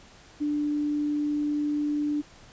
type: tone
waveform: sine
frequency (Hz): 295.2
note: D4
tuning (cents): +9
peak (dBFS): -24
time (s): 0.4-2.22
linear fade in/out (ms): 20
effects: pink hiss -52 dBFS RMS until 2.52 s + resampled to 16000 Hz